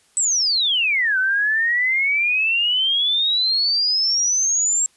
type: exponential two-way sweep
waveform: sine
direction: down then up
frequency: 8100 to 1500 to 7580 Hz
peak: -16 dBFS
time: 0.17-4.86 s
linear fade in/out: 0 ms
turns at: 1.18 s
effects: white hiss -58 dBFS RMS until 4.96 s + resampled to 24000 Hz